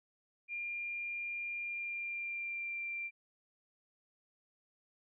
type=tone with pitch glide; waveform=sine; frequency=2400 to 2366 Hz; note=D7 to D7; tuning=+37 to +12 cents; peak=-37 dBFS; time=0.48-3.11 s; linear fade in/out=50 ms; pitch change=-25 cents; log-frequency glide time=1.64-2.83 s; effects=none